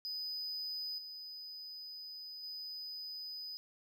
triangle tone with level steps, 4991 Hz, D#8, 5 cents sharp, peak -37 / -44 / -41 dBFS, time 0.05-3.57 s, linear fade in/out 0 ms, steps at 0.98 / 2.43 s, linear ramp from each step 5 ms, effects none

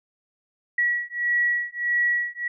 sine beating tone pair, 1926 / 1927.6 Hz, B6 / B6, -44 / -43 cents, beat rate 1.6 Hz, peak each -24 dBFS, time 0.78-2.48 s, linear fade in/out 5 ms, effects none

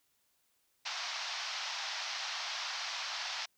white band-pass noise, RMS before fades -39 dBFS, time 0.85-3.46 s, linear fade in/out 10 ms, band 670 to 5700 Hz, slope 48 dB/octave, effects white hiss -75 dBFS RMS until 3.57 s

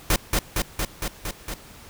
pink noise with echo, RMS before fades -19 dBFS, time 0.1-0.16 s, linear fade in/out 2 ms, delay 230 ms, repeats 6, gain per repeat -2 dB, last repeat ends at 1.54 s, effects pink hiss -46 dBFS RMS until 1.89 s

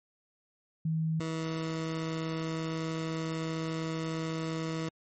sine / 20% pulse tone pair in turn, 160 / 161.3 Hz, D#3 / E3, +49 / -37 cents, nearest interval unison, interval 14 cents, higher second, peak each -27 dBFS, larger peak neither, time 0.85-1.2 / 1.2-4.89 s, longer second, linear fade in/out 5 ms, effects MP3 32 kbps

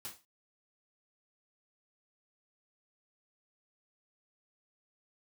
white noise with exponential decay, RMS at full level -37 dBFS, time 0.05-0.25 s, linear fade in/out 0 ms, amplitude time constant 42 ms, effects noise-tail reverb RT60 0.1 s tail -25 dB re dry + high-pass 60 Hz 12 dB/octave

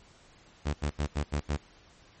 sawtooth tone bursts, 73.42 Hz, D2, in tune, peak -23 dBFS, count 6, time 0.65-1.575 s, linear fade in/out 20 ms, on 90 ms, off 77 ms, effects pink hiss -58 dBFS RMS until 2.2 s + MP3 32 kbps

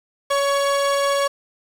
45% pulse tone pair together, 560.7 / 1116 Hz, C#5 / C#6, +20 / +11 cents, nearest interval octave, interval 1191 cents, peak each -19 / -22 dBFS, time 0.3-1.28 s, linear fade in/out 10 ms, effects low-pass 11000 Hz 12 dB/octave + 7-bit

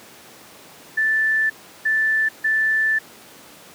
sine tone bursts at uneven times, 1760 Hz, A6, in tune, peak -16 dBFS, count 3, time 0.97-1.5 / 1.85-2.29 / 2.44-2.99 s, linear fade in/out 10 ms, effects pink hiss -44 dBFS RMS until 3.74 s + high-pass 200 Hz 12 dB/octave

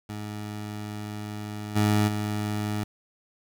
20% pulse tone with level steps, 105.1 Hz, G#2, 21 cents sharp, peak -28 / -15 / -22 dBFS, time 0.09-2.84 s, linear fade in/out 5 ms, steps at 1.75 / 2.07 s, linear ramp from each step 20 ms, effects 9-bit

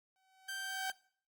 sawtooth tone with exponential growth, 760 Hz, F#5, 46 cents sharp, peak -33 dBFS, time 0.16-0.9 s, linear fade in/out 0 ms, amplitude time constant 160 ms
sawtooth tone, 1568 Hz, G6, in tune, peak -36 dBFS, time 0.48-0.92 s, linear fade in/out 10 ms
effects noise-tail reverb RT60 0.5 s tail -21 dB re dry + Opus 48 kbps

